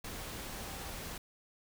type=tone in noise; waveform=sine; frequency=780 Hz; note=G5; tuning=9 cents flat; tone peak=-54 dBFS; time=0.5-0.91 s; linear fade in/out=5 ms; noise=pink; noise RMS=-43 dBFS; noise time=0.04-1.18 s; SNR=-14 dB; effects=none